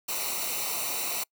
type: noise with comb filter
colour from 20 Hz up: white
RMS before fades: -31 dBFS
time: 0.08-1.24 s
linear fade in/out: 10 ms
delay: 0.6 ms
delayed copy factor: -0.75
effects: noise-tail reverb RT60 0.1 s tail -26 dB re dry